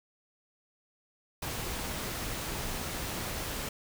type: noise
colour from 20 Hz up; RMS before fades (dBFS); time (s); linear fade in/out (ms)
pink; -36; 1.42-3.69; 5
effects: none